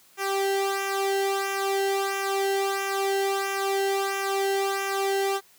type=tone with flanger; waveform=sawtooth; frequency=392 Hz; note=G4; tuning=in tune; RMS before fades=-26 dBFS; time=0.17-5.41 s; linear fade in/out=50 ms; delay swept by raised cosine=0.23 to 0.84 ms; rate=1.5 Hz; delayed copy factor=-0.75; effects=white hiss -57 dBFS RMS until 5.58 s + high-pass 100 Hz 12 dB/octave